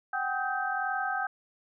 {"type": "tone cluster", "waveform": "sine", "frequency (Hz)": [753, 795, 1270, 1560], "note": ["F#5", "G5", "D#6", "G6"], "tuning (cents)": [30, 24, 35, -9], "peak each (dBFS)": [-34, -34, -35, -32], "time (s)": [0.13, 1.27], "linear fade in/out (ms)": 5, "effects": []}